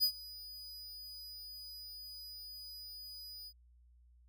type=tone with ADSR envelope; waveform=45% pulse; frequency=4949 Hz; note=D#8; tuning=10 cents flat; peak=-25 dBFS; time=0-3.53 s; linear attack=33 ms; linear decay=82 ms; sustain=-21 dB; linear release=58 ms; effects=added 60 Hz sine -61 dBFS peak until 4.28 s